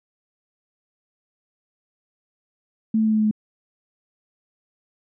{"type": "tone with pitch steps", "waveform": "sine", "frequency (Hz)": [220.6, 219.2, 217.8, 216.4, 215.1, 213.7], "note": ["A3", "A3", "A3", "A3", "A3", "G#3"], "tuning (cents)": [5, -6, -17, -29, -39, 50], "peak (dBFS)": -16, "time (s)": [2.94, 3.312], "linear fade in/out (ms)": 5, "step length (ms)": 62, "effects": []}